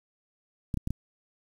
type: clicks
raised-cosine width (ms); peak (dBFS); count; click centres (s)
5; -17; 4; 0.742 / 0.773 / 0.874 / 0.906
effects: 8-bit